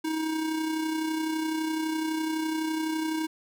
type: tone with amplitude modulation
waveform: square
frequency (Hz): 316.5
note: D#4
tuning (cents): +30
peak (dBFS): -26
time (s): 0.04-3.27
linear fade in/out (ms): 10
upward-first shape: sine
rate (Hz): 31.9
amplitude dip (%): 40
effects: none